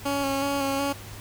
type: tone with vibrato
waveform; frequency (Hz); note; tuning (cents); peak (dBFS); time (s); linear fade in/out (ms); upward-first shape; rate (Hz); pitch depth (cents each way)
15% pulse; 277.2; C#4; 0; -18; 0.05-0.93; 10; square; 2.7; 19
effects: added 102 Hz sine -42 dBFS peak until 1.2 s + pink hiss -43 dBFS RMS until 1.2 s